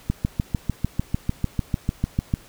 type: click train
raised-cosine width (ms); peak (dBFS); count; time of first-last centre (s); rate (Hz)
5; -8; 16; 0.1-2.339; 6.7
effects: pink hiss -49 dBFS RMS until 2.48 s